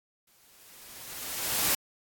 white noise with exponential growth, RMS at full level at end -24 dBFS, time 0.27-1.75 s, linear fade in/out 5 ms, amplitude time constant 320 ms, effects AAC 64 kbps

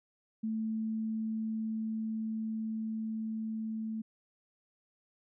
sine tone with level ramp, 220.5 Hz, A3, 4 cents sharp, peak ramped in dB -31 to -34 dBFS, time 0.43-4.02 s, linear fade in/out 10 ms, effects none

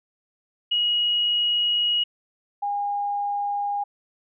sine tone pair in turn, 2898 / 813.2 Hz, F#7 / G#5, -37 / -37 cents, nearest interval octave + minor seventh, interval 2200 cents, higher first, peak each -19 / -23 dBFS, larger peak first, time 0.71-2.04 / 2.62-3.84 s, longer first, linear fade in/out 10 ms, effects none

